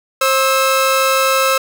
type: tone pair together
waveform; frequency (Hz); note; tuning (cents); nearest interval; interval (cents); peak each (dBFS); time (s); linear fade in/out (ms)
sawtooth; 533 / 1306.3; C5 / E6; +32 / -16; octave + major third; 1552; -11; 0.21-1.58; 5
effects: none

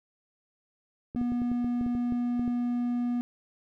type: clicks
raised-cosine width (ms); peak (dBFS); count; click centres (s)
3; -25; 12; 1.149 / 1.214 / 1.32 / 1.418 / 1.516 / 1.645 / 1.812 / 1.864 / 1.951 / 2.123 / 2.395 / 2.478
type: tone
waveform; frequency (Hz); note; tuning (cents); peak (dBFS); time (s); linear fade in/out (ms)
triangle; 242.3; B3; -33; -24; 1.16-3.21; 0
effects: none

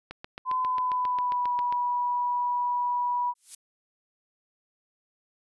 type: click train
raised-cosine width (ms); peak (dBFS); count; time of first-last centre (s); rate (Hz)
0.3; -22; 13; 0.11-1.725; 7.43
type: tone with pitch glide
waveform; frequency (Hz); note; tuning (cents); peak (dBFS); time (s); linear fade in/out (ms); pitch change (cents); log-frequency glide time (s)
sine; 1018 to 976; C6 to B5; -48 to -21; -24; 0.45-3.34; 50; -73; 0.57-1.57
type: noise with exponential growth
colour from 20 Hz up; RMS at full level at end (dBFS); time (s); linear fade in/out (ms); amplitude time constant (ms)
violet; -32; 3.35-3.55; 5; 43
effects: resampled to 24000 Hz

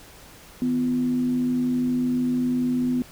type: tone with frequency modulation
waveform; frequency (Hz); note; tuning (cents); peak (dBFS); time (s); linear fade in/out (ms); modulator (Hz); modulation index
sine; 250; B3; +21; -20; 0.62-3.02; 0; 94.2; 0.32
effects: pink hiss -47 dBFS RMS until 3.11 s

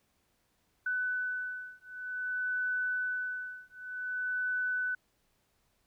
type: beating tone pair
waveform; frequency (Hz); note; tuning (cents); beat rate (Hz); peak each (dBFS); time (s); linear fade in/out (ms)
sine; 1498 / 1498.53; F#6 / F#6; +21 / +22; 0.53; -35 / -35; 0.86-4.95; 5
effects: pink hiss -74 dBFS RMS until 5.86 s

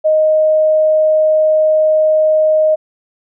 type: tone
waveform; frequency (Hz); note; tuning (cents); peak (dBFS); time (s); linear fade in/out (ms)
sine; 622.3; D#5; 0; -8; 0.04-2.76; 20
effects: none

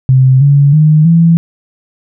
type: tone with pitch steps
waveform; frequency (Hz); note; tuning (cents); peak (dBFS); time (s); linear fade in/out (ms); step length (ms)
sine; 130.81 / 141.83 / 153.77 / 166.73; C3 / C#3 / D#3 / E3; 0 / +40 / -20 / +20; -3; 0.09-1.37; 0; 320
effects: none

